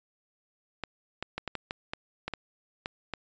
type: clicks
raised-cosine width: 0.3 ms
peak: -17 dBFS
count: 11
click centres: 0.837 / 1.226 / 1.38 / 1.477 / 1.553 / 1.709 / 1.935 / 2.28 / 2.337 / 2.859 / 3.137 s
effects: resampled to 16000 Hz